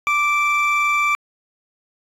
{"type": "tone pair together", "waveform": "triangle", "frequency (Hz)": [1174.7, 2338], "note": ["D6", "D7"], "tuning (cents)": [0, -8], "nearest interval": "octave", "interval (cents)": 1192, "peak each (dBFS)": -16, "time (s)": [0.07, 1.15], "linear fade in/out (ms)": 0, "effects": ["tanh soft clip ceiling -8 dBFS", "resampled to 32000 Hz"]}